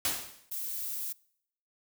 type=noise with exponential decay; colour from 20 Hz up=white; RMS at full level=-27 dBFS; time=0.05-0.5 s; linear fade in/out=1 ms; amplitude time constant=96 ms
type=noise; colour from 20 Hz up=violet; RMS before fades=-36 dBFS; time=0.51-1.13 s; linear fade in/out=10 ms
effects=noise-tail reverb RT60 0.7 s tail -24 dB re dry